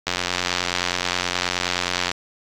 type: click train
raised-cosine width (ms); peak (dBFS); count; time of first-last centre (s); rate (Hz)
0.2; -4; 184; 0.07-2.115; 89.5
effects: AAC 48 kbps